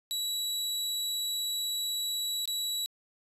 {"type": "tone with dropouts", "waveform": "sawtooth", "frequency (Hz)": 3912, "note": "B7", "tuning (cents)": -17, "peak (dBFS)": -27, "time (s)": [0.11, 2.86], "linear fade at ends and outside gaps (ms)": 0, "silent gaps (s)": [2.455, 2.476], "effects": ["resampled to 32000 Hz"]}